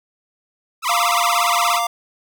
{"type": "tone with vibrato", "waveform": "sawtooth", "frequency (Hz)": 1141, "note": "C#6", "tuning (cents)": 50, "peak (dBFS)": -14, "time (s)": [0.82, 1.81], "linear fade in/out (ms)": 50, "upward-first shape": "sine", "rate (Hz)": 17, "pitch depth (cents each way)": 280}
{"type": "chord", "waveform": "square", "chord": "Bb major", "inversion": "second", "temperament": "equal with one note detuned", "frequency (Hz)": [698.5, 928, 1174.7], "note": ["F5", "Bb5", "D6"], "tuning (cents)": [0, -8, 0], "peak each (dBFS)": [-22, -27, -23], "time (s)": [0.89, 1.87], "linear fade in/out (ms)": 5}
{"effects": []}